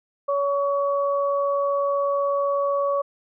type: tone pair together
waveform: sine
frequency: 563.5 / 1127 Hz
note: C#5 / C#6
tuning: +28 / +28 cents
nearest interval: octave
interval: 1200 cents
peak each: -21 / -25 dBFS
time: 0.28-3.02 s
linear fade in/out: 10 ms
effects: none